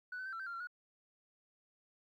sine tone with pitch steps, 1483 / 1518 / 1555 / 1347 / 1551 / 1391 / 1364 / 1452 Hz, F#6 / F#6 / G6 / E6 / G6 / F6 / F6 / F#6, +4 / +44 / -14 / +37 / -19 / -7 / -41 / -33 cents, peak -39 dBFS, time 0.12-0.672 s, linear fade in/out 5 ms, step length 69 ms, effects tanh soft clip ceiling -38 dBFS + 13-bit

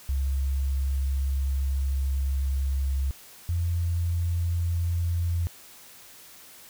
sine tone pair in turn, 67.9 / 85.55 Hz, C#2 / F2, -35 / -35 cents, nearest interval major third, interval 400 cents, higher second, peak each -23 dBFS, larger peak neither, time 0.09-3.11 / 3.49-5.47 s, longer first, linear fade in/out 0 ms, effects white hiss -49 dBFS RMS until 6.69 s

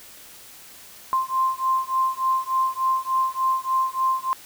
sine beating tone pair, 1046.5 / 1049.9 Hz, C6 / C6, 0 / +6 cents, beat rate 3.4 Hz, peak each -23 dBFS, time 1.13-4.33 s, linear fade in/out 0 ms, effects white hiss -45 dBFS RMS until 4.45 s

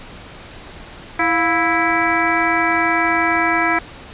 harmonic tone with a mistuned harmonic, 329.6 Hz, E4, in tune, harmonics 1 / 2 / 3 / 4 / 5 / 6 / 7, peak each -22 / -22 / -22 / -22 / -22 / -22 / -22 dBFS, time 1.19-3.79 s, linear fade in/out 5 ms, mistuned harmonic 2, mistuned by +110 cents, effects pink hiss -37 dBFS RMS until 4.13 s + resampled to 8000 Hz

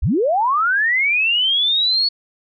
sine linear sweep, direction up, 34.65 to 4435 Hz, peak -14 dBFS, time 0.02-2.09 s, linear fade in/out 10 ms, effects none

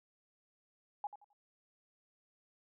sine tone with echo, 824 Hz, G#5, 14 cents flat, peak -35 dBFS, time 1.04-1.07 s, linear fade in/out 2 ms, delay 87 ms, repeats 3, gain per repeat -12 dB, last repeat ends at 1.331 s, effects none

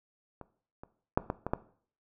clicks, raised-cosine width 1 ms, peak -29 / -30 / -9 / -16 / -19 / -13 dBFS, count 6, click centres 0.413 / 0.835 / 1.175 / 1.301 / 1.466 / 1.535 s, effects noise-tail reverb RT60 0.5 s tail -17 dB re dry

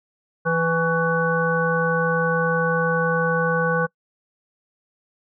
harmonic tone with a mistuned harmonic, 165.7 Hz, E3, 9 cents sharp, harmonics 1 / 3 / 5 / 7 / 9, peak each -24 / -22 / -30 / -26 / -23 dBFS, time 0.45-3.87 s, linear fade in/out 20 ms, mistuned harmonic 7, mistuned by -54 cents, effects noise-tail reverb RT60 0.1 s tail -25 dB re dry

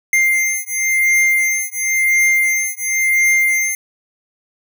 square beating tone pair, 2100 / 2100.95 Hz, C7 / C7, +6 / +7 cents, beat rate 0.95 Hz, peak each -17 dBFS, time 0.13-3.75 s, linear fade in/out 2 ms, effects none

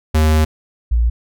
square / sine tone pair in turn, 77.9 / 58.23 Hz, D#2 / A#1, +3 / -1 cents, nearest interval perfect fourth, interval 504 cents, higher first, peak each -11 dBFS, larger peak neither, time 0.14-0.45 / 0.91-1.1 s, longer first, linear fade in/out 10 ms, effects none

